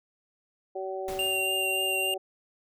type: harmonic tone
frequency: 190 Hz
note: F#3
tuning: 46 cents sharp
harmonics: 2 / 3 / 4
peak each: -34 / -36 / -37 dBFS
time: 0.75-2.18 s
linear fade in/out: 10 ms
type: noise with exponential decay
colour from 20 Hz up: pink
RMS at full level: -39 dBFS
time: 1.08-1.77 s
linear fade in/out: 2 ms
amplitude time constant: 150 ms
type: tone with vibrato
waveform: square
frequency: 2785 Hz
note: F7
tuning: 5 cents flat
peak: -27 dBFS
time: 1.19-2.14 s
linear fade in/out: 2 ms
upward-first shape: triangle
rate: 3.5 Hz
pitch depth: 16 cents each way
effects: none